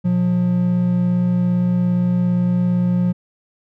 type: tone pair together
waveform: triangle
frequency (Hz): 120.9 / 178.39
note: B2 / F3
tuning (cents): -36 / +37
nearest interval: perfect fifth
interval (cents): 673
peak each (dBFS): -21 / -13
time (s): 0.04-3.13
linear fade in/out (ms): 20
effects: none